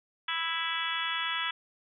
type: harmonic tone with a mistuned harmonic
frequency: 329.6 Hz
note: E4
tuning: in tune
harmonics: 3 / 4 / 5 / 6 / 7 / 8 / 9 / 10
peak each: -39 / -36 / -37 / -37 / -41 / -40 / -39 / -35 dBFS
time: 0.28-1.51 s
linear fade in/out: 5 ms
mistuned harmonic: 10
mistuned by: +35 cents
effects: none